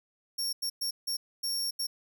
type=tone bursts at uneven times; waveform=sawtooth; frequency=5510 Hz; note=F8; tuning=24 cents flat; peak=-27 dBFS; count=6; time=0.38-0.53 / 0.62-0.7 / 0.81-0.91 / 1.07-1.17 / 1.43-1.71 / 1.79-1.87 s; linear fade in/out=10 ms; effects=none

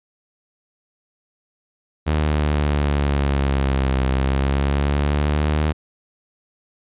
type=linear two-way sweep; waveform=sawtooth; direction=down then up; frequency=77 to 65.41 to 77 Hz; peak=-13 dBFS; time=2.06-5.73 s; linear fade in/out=20 ms; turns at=4.04 s; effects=resampled to 8000 Hz

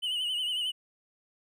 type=tone with vibrato; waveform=triangle; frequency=2960 Hz; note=F#7; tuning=in tune; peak=-27 dBFS; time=0.02-0.72 s; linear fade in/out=20 ms; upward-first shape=sine; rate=11 Hz; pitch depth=67 cents each way; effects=none

